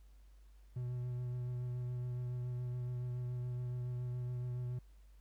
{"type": "tone with vibrato", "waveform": "triangle", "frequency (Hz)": 123.47, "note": "B2", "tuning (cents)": 0, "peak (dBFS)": -35, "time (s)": [0.76, 4.79], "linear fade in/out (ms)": 5, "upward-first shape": "triangle", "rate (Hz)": 7.1, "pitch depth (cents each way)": 19, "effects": ["added 50 Hz sine -57 dBFS peak until 5.2 s", "pink hiss -75 dBFS RMS until 5.2 s"]}